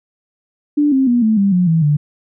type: tone with pitch steps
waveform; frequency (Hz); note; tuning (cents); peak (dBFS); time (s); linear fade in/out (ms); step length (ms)
sine; 293.7 / 266.2 / 241.3 / 218.8 / 198.3 / 179.75 / 162.94 / 147.7; D4 / C4 / B3 / A3 / G3 / F#3 / E3 / D3; 0 / +30 / -40 / -9 / +20 / -50 / -20 / +10; -10; 0.77-1.97; 10; 150
effects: none